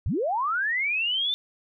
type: linear sweep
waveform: sine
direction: up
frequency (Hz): 55 to 3586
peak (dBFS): -23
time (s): 0.06-1.34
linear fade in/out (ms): 0
effects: none